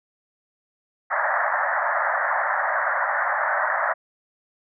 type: band-pass noise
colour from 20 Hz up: white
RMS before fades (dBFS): -23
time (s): 1.1-3.94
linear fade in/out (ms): 20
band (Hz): 570 to 1900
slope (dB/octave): 96
effects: none